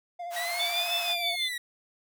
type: tone with vibrato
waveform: triangle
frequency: 695 Hz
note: F5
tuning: 9 cents flat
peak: -32 dBFS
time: 0.19-1.36 s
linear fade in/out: 10 ms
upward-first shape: sine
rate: 14 Hz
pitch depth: 33 cents each way
type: high-pass noise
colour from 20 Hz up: pink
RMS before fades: -39 dBFS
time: 0.3-1.16 s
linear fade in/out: 50 ms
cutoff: 630 Hz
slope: 48 dB/octave
type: linear two-way sweep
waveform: 30% pulse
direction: up then down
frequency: 1900 to 2637 to 1900 Hz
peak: -29 dBFS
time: 0.36-1.58 s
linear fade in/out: 5 ms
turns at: 0.96 s
type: tone with tremolo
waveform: sine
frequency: 3517 Hz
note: A7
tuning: 1 cent flat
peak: -26 dBFS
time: 0.59-1.49 s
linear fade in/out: 10 ms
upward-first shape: sine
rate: 6.2 Hz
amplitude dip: 75%
effects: none